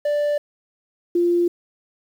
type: tone pair in turn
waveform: triangle / sine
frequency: 587.3 / 347.3 Hz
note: D5 / F4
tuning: 0 / -10 cents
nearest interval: major sixth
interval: 910 cents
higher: first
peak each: -16 / -15 dBFS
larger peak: second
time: 0.05-0.38 / 1.15-1.48 s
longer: neither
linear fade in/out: 5 ms
effects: 8-bit